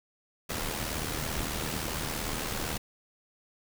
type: noise with amplitude modulation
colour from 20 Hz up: pink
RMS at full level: -31 dBFS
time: 0.49-2.78 s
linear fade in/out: 10 ms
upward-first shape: sine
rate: 77.8 Hz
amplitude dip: 55%
effects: none